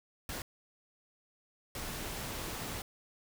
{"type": "noise bursts at uneven times", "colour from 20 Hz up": "pink", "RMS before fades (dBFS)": -40, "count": 2, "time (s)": [[0.29, 0.42], [1.75, 2.82]], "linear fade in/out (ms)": 2, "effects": []}